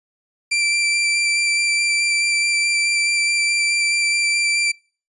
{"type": "tone with vibrato", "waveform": "sawtooth", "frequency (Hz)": 2349, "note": "D7", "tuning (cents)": 0, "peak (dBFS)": -13, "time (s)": [0.51, 4.72], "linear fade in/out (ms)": 10, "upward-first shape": "square", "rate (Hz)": 4.7, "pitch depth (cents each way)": 9, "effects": ["noise-tail reverb RT60 0.4 s tail -26 dB re dry", "resampled to 24000 Hz"]}